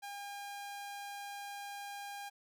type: tone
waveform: sawtooth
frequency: 807 Hz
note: G#5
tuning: 50 cents flat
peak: -39 dBFS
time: 0.02-2.3 s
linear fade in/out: 20 ms
effects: none